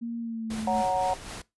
sine tone with pitch glide, 233.1 to 218.7 Hz, A#3 to A3, 0 to -10 cents, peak -30 dBFS, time 0.01-0.83 s, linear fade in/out 20 ms, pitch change -110 cents, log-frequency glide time 0.19-0.59 s
pink noise with tremolo, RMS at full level -38 dBFS, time 0.5-1.42 s, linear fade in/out 5 ms, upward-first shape sine, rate 3.9 Hz, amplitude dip 50%
sine chord, F# major, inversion second, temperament equal, 554.4 / 740 / 932.3 Hz, C#5 / F#5 / A#5, 0 / 0 / 0 cents, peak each -30 / -25 / -29 dBFS, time 0.67-1.14 s, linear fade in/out 5 ms
effects noise-tail reverb RT60 0.2 s tail -20 dB re dry + resampled to 24000 Hz

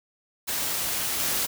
white noise with level steps, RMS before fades -28 / -26 dBFS, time 0.47-1.47 s, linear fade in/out 20 ms, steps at 1.19 s, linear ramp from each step 10 ms, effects none

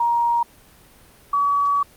sine tone pair in turn, 942 / 1137.3 Hz, A#5 / C#6, +18 / +44 cents, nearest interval minor third, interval 326 cents, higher second, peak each -16 dBFS, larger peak neither, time 0-0.43 / 1.33-1.83 s, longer second, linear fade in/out 5 ms, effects pink hiss -50 dBFS RMS until 1.96 s + Opus 32 kbps

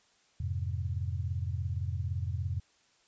sine chord, F minor, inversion none, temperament just, 87.31 / 104.77 / 130.96 Hz, F2 / Ab2 / C3, 0 / +16 / +2 cents, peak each -33 / -36 / -38 dBFS, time 0.4-2.6 s, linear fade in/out 5 ms, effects white hiss -67 dBFS RMS until 3.07 s + resampled to 16000 Hz

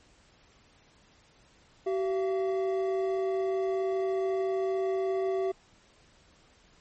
triangle tone pair together, 382 / 680.6 Hz, G4 / F5, -45 / -45 cents, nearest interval minor seventh, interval 1000 cents, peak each -25 / -32 dBFS, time 1.86-5.52 s, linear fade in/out 10 ms, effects pink hiss -61 dBFS RMS until 6.8 s + MP3 32 kbps

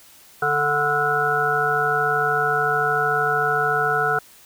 harmonic tone with a mistuned harmonic, 146.83 Hz, D3, in tune, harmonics 1 / 3 / 5 / 7 / 9 / 10, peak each -32 / -25 / -24 / -34 / -23 / -22 dBFS, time 0.42-4.19 s, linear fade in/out 5 ms, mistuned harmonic 10, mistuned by -16 cents, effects white hiss -49 dBFS RMS until 4.45 s

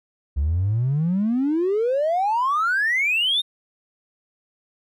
triangle exponential sweep, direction up, 66.9 to 3729 Hz, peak -15 dBFS, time 0.36-3.42 s, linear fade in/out 20 ms, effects tanh soft clip ceiling -15 dBFS

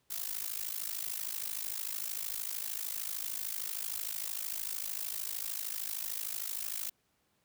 blue noise with amplitude modulation, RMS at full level -34 dBFS, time 0.1-6.9 s, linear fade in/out 10 ms, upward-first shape sine, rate 53.2 Hz, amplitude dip 90%, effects pink hiss -75 dBFS RMS until 7.44 s + high-pass 60 Hz 12 dB/octave

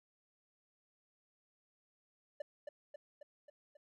triangle tone with echo, 587.3 Hz, D5, in tune, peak -36 dBFS, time 2.4-2.42 s, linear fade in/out 5 ms, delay 270 ms, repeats 5, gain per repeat -4 dB, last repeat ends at 3.77 s, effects none

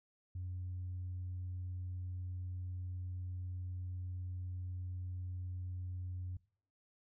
sine tone, 90.8 Hz, F#2, 32 cents flat, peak -38 dBFS, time 0.35-6.37 s, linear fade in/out 5 ms, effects noise-tail reverb RT60 0.5 s tail -22 dB re dry + tanh soft clip ceiling -36 dBFS

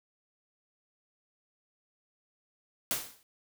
white noise with exponential decay, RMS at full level -28 dBFS, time 2.91-3.23 s, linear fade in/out 0 ms, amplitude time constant 68 ms, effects none

